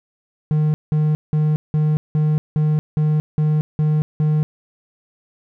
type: tone bursts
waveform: triangle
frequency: 152.8 Hz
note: D#3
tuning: 31 cents flat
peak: -12 dBFS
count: 10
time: 0.51-4.43 s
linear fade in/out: 0 ms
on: 230 ms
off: 180 ms
effects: none